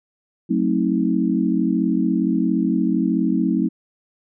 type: chord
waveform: sine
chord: F# diminished seventh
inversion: none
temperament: just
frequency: 185 / 222 / 266.4 / 319.7 Hz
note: F#3 / A3 / C4 / Eb4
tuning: 0 / +16 / +31 / +47 cents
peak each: -22 dBFS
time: 0.49-3.69 s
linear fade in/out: 20 ms
effects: none